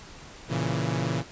sawtooth chord, A# diminished, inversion none, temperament equal with one note detuned, 116.54 / 138.59 / 165.67 Hz, A#2 / C#3 / E3, 0 / 0 / +9 cents, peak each -26 dBFS, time 0.48-1.24 s, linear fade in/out 50 ms, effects pink hiss -46 dBFS RMS until 1.31 s + resampled to 16000 Hz

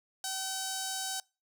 5% pulse tone with notch filter, 765 Hz, G5, 42 cents flat, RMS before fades -36 dBFS, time 0.24-1.2 s, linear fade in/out 2 ms, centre 2200 Hz, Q 1.2, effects noise-tail reverb RT60 0.3 s tail -25 dB re dry

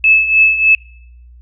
sine tone with tremolo, 2608 Hz, E7, 19 cents flat, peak -4 dBFS, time 0.04-0.75 s, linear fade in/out 2 ms, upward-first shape triangle, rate 3.3 Hz, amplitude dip 75%, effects noise-tail reverb RT60 0.7 s tail -24 dB re dry + added 60 Hz sine -37 dBFS peak until 1.41 s

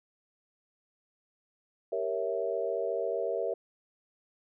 sine chord, G diminished seventh, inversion none, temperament equal, 392 / 466.2 / 554.4 / 659.3 Hz, G4 / Bb4 / Db5 / Fb5, 0 / 0 / 0 / 0 cents, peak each -36 / -33 / -35 / -34 dBFS, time 1.92-3.54 s, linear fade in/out 5 ms, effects none

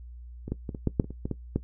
clicks, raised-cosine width 3 ms, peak -22 / -16 / -20 / -22 / -11 / -8 / -25 / -26 / -18 / -16 / -12 dBFS, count 11, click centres 0.48 / 0.52 / 0.692 / 0.748 / 0.873 / 0.998 / 1.044 / 1.106 / 1.255 / 1.313 / 1.56 s, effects noise-tail reverb RT60 0.1 s tail -17 dB re dry + added 60 Hz sine -41 dBFS peak until 1.63 s

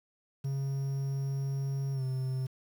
triangle tone with pitch glide, 136.8 to 130.4 Hz, C#3 to C3, -23 to -5 cents, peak -28 dBFS, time 0.44-2.47 s, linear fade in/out 10 ms, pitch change -82 cents, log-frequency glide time 1.93-2.03 s, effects 9-bit

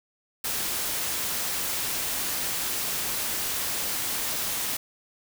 white noise, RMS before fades -29 dBFS, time 0.44-4.77 s, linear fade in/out 5 ms, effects none

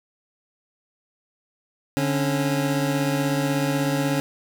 25% pulse tone pair together, 144.9 / 273.5 Hz, D3 / C#4, -23 / -23 cents, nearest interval major seventh, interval 1100 cents, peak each -20 dBFS, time 1.97-4.2 s, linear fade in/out 0 ms, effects none

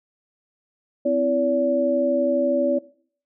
sine tone cluster, 258.4 / 330.5 / 572 Hz, C4 / E4 / D5, -21 / +5 / -46 cents, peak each -24 / -26 / -19 dBFS, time 1.05-2.79 s, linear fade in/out 10 ms, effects noise-tail reverb RT60 0.5 s tail -19 dB re dry

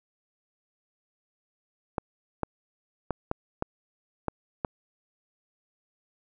clicks, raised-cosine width 1 ms, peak -13 dBFS, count 7, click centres 1.982 / 2.433 / 3.107 / 3.314 / 3.624 / 4.283 / 4.648 s, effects none

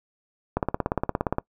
click train, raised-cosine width 1 ms, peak -9 dBFS, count 15, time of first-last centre 0.57-1.384 s, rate 17.2 Hz, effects noise-tail reverb RT60 0.1 s tail -23 dB re dry

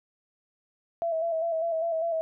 sine tone with vibrato, 659.3 Hz, E5, in tune, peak -25 dBFS, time 1.02-2.21 s, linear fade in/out 0 ms, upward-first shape square, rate 5 Hz, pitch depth 38 cents each way, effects none

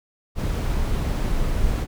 brown noise, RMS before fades -22 dBFS, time 0.35-1.87 s, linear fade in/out 50 ms, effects none

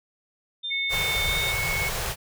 sine tone with pitch glide, 3600 to 3663 Hz, A7 to A#7, +39 to -31 cents, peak -28 dBFS, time 0.63-1.53 s, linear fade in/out 20 ms, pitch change +30 cents, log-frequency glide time 1.26-1.37 s
sine tone, 2203 Hz, C#7, 11 cents flat, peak -26 dBFS, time 0.7-1.9 s, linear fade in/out 20 ms
pink band-stop noise, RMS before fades -29 dBFS, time 0.89-2.16 s, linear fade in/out 50 ms, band 180 to 390 Hz, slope 48 dB/octave
effects none

